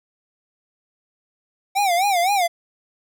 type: tone with vibrato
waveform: square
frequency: 750 Hz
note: F#5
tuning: 23 cents sharp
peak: -17 dBFS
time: 1.75-2.48 s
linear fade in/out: 20 ms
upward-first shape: sine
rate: 3.9 Hz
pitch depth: 160 cents each way
effects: none